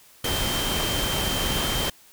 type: tone in noise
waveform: sine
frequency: 3136 Hz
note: G7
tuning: in tune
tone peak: -29 dBFS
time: 0.24-1.9 s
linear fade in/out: 5 ms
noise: pink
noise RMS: -26 dBFS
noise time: 0.24-1.9 s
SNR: -6 dB
effects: white hiss -53 dBFS RMS until 2.12 s